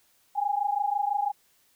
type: tone pair together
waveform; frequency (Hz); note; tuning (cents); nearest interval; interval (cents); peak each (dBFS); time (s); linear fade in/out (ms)
sine; 804.6 / 830.6; G5 / G#5; +45 / 0; minor second; 55; -27; 0.35-1.32; 20
effects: white hiss -65 dBFS RMS until 1.75 s